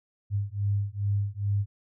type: beating tone pair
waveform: sine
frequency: 100 / 102.4 Hz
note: G2 / G#2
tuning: +35 / -24 cents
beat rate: 2.4 Hz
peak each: -28 dBFS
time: 0.3-1.66 s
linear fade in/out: 50 ms
effects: none